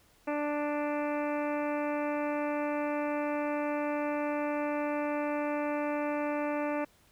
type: harmonic tone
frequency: 294.5 Hz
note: D4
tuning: 5 cents sharp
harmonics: 1 / 2 / 3 / 4 / 5 / 6 / 7 / 8 / 9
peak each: -33 / -33 / -38 / -42 / -45 / -46 / -48 / -46 / -49 dBFS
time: 0.27-6.85 s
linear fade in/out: 10 ms
effects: pink hiss -64 dBFS RMS until 7.11 s